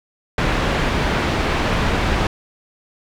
pink low-pass noise, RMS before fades -19 dBFS, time 0.38-2.27 s, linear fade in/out 2 ms, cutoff 2900 Hz, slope 12 dB/octave, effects none

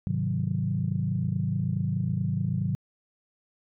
sine chord, Ab dominant seventh, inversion none, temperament equal, 103.83 / 130.81 / 155.56 / 185 Hz, Ab2 / C3 / Eb3 / Gb3, 0 / 0 / 0 / 0 cents, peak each -30 dBFS, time 0.07-2.75 s, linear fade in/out 0 ms, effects tanh soft clip ceiling -14 dBFS

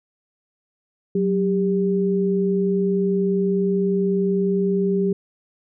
sine tone pair together, 186.4 / 397.5 Hz, F#3 / G4, +13 / +24 cents, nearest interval octave + minor second, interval 1311 cents, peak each -20 dBFS, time 1.15-5.13 s, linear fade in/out 5 ms, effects none

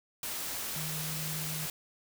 sine tone in noise, 155.4 Hz, D#3, 2 cents flat, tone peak -38 dBFS, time 0.76-1.66 s, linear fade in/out 2 ms, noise white, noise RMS -37 dBFS, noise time 0.23-1.7 s, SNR -4 dB, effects none

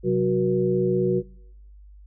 sine tone cluster, 131.5 / 187 / 368.8 / 479.9 Hz, C3 / F#3 / F#4 / B4, +9 / +19 / -6 / -50 cents, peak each -27 / -25 / -21 / -27 dBFS, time 0.03-1.23 s, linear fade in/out 50 ms, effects noise-tail reverb RT60 0.9 s tail -26 dB re dry + added 50 Hz sine -44 dBFS peak until 2.06 s

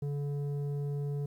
square tone with low-pass filter, 143.5 Hz, D3, 40 cents flat, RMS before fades -34 dBFS, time 0.02-1.26 s, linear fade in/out 5 ms, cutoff 370 Hz, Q 1.3, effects 11-bit

